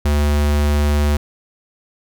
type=tone; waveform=square; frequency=73.42 Hz; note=D2; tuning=in tune; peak=-14 dBFS; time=0.05-1.17 s; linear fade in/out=5 ms; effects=none